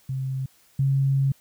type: tone pair in turn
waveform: sine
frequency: 132.6 / 136.41 Hz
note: C3 / C#3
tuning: +23 / -27 cents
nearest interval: unison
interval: 50 cents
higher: second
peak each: -25 / -18 dBFS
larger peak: second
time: 0.09-0.46 / 0.79-1.32 s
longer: second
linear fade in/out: 5 ms
effects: white hiss -59 dBFS RMS until 1.4 s